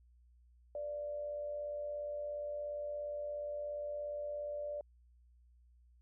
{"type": "tone with amplitude modulation", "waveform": "sine", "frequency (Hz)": 587.3, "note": "D5", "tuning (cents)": 0, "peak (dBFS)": -36, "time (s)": [0.75, 4.81], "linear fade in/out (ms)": 2, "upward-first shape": "sine", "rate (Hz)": 97.1, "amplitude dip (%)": 40, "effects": ["added 60 Hz sine -62 dBFS peak until 6.01 s"]}